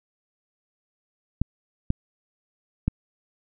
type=clicks; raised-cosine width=5 ms; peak=-9 dBFS; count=3; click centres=1.416 / 1.904 / 2.88 s; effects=none